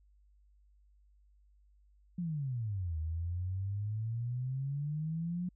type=exponential two-way sweep; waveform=sine; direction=down then up; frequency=181.7 to 77.78 to 181.7 Hz; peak=-33 dBFS; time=2.18-5.49 s; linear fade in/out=5 ms; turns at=2.98 s; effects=added 50 Hz sine -62 dBFS peak until 5.55 s